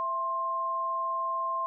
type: tone pair together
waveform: sine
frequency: 665 / 1055.6 Hz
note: E5 / C6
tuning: +15 / +15 cents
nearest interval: minor sixth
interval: 800 cents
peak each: -38 / -28 dBFS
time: 0-1.66 s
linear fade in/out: 0 ms
effects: none